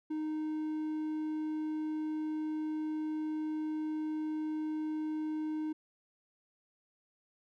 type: tone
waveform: triangle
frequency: 309.5 Hz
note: D#4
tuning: 9 cents flat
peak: -31 dBFS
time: 0.1-5.73 s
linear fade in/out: 10 ms
effects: none